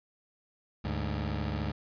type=tone pair together; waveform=20% pulse; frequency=73.42 / 102.97 Hz; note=D2 / G#2; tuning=0 / -14 cents; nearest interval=tritone; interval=586 cents; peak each=-28 / -30 dBFS; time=0.84-1.72 s; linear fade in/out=10 ms; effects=resampled to 11025 Hz